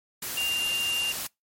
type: tone in noise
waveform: sine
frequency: 2794 Hz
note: F7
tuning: in tune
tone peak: -25 dBFS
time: 0.37-1.12 s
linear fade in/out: 5 ms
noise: white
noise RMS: -33 dBFS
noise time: 0.22-1.27 s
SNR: +5 dB
effects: noise-tail reverb RT60 0.2 s tail -26 dB re dry + MP3 64 kbps